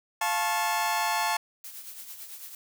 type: chord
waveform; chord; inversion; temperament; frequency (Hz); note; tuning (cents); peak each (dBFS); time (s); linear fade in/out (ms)
sawtooth; F augmented; none; just; 698.5 / 873.1 / 1091.3; F5 / A5 / C#6; 0 / -14 / -27; -28 / -23 / -28; 0.21-1.37; 5
type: noise with tremolo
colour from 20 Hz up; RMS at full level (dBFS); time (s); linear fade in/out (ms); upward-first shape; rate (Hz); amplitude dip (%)
blue; -40; 1.64-2.55; 2; triangle; 9; 60
effects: none